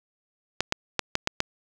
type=clicks; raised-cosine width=0.2 ms; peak=-5 dBFS; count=6; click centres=0.606 / 0.724 / 0.993 / 1.154 / 1.274 / 1.404 s; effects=none